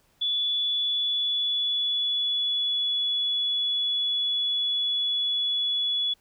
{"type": "tone with pitch glide", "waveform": "sine", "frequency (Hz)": [3438, 3404], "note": ["A7", "G#7"], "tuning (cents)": [-41, 42], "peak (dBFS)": -23, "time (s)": [0.21, 6.14], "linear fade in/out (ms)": 10, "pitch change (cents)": -17, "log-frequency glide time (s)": [0.51, 3.01], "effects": ["pink hiss -65 dBFS RMS until 6.2 s"]}